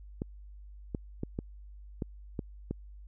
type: clicks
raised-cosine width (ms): 3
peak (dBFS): -20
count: 7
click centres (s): 0.219 / 0.948 / 1.234 / 1.389 / 2.022 / 2.392 / 2.71
effects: added 50 Hz sine -46 dBFS peak until 3.07 s